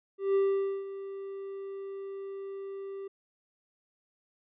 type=tone with ADSR envelope; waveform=triangle; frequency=392 Hz; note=G4; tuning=in tune; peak=-20 dBFS; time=0.18-3.08 s; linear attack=170 ms; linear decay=490 ms; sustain=-15 dB; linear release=8 ms; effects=resampled to 8000 Hz